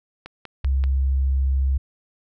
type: click train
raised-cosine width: 0.3 ms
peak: -20 dBFS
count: 4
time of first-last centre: 0.26-0.839 s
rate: 5.18 Hz
type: tone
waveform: sine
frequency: 67 Hz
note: C2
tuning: 42 cents sharp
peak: -17 dBFS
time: 0.64-1.78 s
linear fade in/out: 10 ms
effects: none